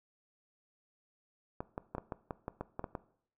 clicks, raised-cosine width 1 ms, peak -23 dBFS, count 11, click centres 1.605 / 1.779 / 1.95 / 1.982 / 2.122 / 2.308 / 2.481 / 2.61 / 2.794 / 2.842 / 2.952 s, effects noise-tail reverb RT60 0.6 s tail -18 dB re dry

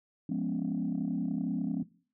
sine chord, C# dominant seventh, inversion first, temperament equal, 174.61 / 207.7 / 246.9 / 277.2 Hz, E#3 / G#3 / B3 / C#4, 0 / 0 / 0 / 0 cents, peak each -34 dBFS, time 0.29-1.83 s, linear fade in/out 5 ms, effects noise-tail reverb RT60 0.4 s tail -17 dB re dry + tanh soft clip ceiling -23 dBFS

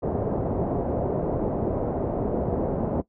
white low-pass noise, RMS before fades -26 dBFS, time 0.02-3.02 s, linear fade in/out 20 ms, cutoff 620 Hz, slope 24 dB/octave, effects noise-tail reverb RT60 0.1 s tail -18 dB re dry

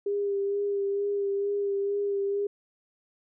sine tone with vibrato, 401.5 Hz, G4, 41 cents sharp, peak -25 dBFS, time 0.06-2.47 s, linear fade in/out 5 ms, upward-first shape sine, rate 2.2 Hz, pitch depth 21 cents each way, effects none

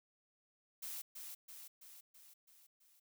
blue noise with echo, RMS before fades -45 dBFS, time 0.82-1.02 s, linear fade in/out 10 ms, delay 330 ms, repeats 6, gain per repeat -4 dB, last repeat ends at 3 s, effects none

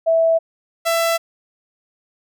sine / sawtooth tone pair in turn, 656 / 666.7 Hz, E5 / E5, -9 / +19 cents, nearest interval unison, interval 28 cents, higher second, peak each -12 dBFS, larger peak neither, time 0.06-0.39 / 0.85-1.18 s, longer neither, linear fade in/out 20 ms, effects none

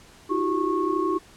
sine tone cluster, 319.4 / 353.5 / 384.5 / 1096 Hz, D#4 / F4 / G4 / C#6, +45 / +21 / -33 / -20 cents, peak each -27 dBFS, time 0.29-1.19 s, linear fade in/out 20 ms, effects pink hiss -51 dBFS RMS until 1.36 s + low-pass 10000 Hz 12 dB/octave

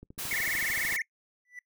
click train, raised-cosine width 3 ms, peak -33 dBFS, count 13, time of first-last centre 0.03-0.926 s, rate 13.4 Hz
white noise, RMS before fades -36 dBFS, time 0.18-0.97 s, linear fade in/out 10 ms
triangle tone with vibrato, 2000 Hz, B6, 21 cents sharp, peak -27 dBFS, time 0.31-1.02 s, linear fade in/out 2 ms, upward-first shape sine, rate 20 Hz, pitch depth 210 cents each way
triangle tone with exponential growth, 1975.5 Hz, B6, in tune, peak -36 dBFS, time 1.45-1.59 s, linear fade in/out 2 ms, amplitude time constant 30 ms
effects noise-tail reverb RT60 0.1 s tail -23 dB re dry

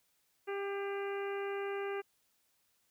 harmonic tone with a mistuned harmonic, 397.8 Hz, G4, 25 cents sharp, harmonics 1 / 2 / 3 / 4 / 5 / 6 / 7, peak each -36 / -45 / -47 / -47 / -50 / -51 / -53 dBFS, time 0.47-2.02 s, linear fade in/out 20 ms, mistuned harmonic 5, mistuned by +22 cents, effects white hiss -75 dBFS RMS until 2.9 s

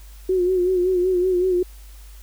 sine tone with vibrato, 364.9 Hz, F#4, 24 cents flat, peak -16 dBFS, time 0.29-1.63 s, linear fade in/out 5 ms, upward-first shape sine, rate 5.3 Hz, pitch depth 56 cents each way, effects added 50 Hz sine -39 dBFS peak until 2.22 s + white hiss -51 dBFS RMS until 2.22 s

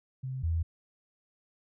sine tone pair in turn, 130.7 / 82.48 Hz, C3 / E2, -1 / +2 cents, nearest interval minor sixth, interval 797 cents, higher first, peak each -33 / -26 dBFS, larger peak second, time 0.23-0.43 / 0.43-0.63 s, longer neither, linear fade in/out 10 ms, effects none

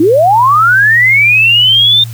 sine linear sweep, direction up, 293.7 to 3647 Hz, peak -4 dBFS, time 0-2.04 s, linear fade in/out 5 ms, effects added 115 Hz sine -21 dBFS peak until 2.13 s + white hiss -36 dBFS RMS until 2.13 s

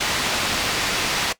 white low-pass noise, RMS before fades -23 dBFS, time 0-1.33 s, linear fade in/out 10 ms, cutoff 4300 Hz, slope 12 dB/octave, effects noise-tail reverb RT60 0.1 s tail -17 dB re dry

